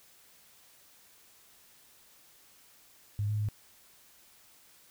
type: tone with pitch steps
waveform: sine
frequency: 103.1 / 105.9 / 104.9 Hz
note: G#2 / G#2 / G#2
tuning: -12 / +34 / +18 cents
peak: -28 dBFS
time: 3.19-3.487 s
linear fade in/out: 0 ms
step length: 99 ms
effects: white hiss -60 dBFS RMS until 4.9 s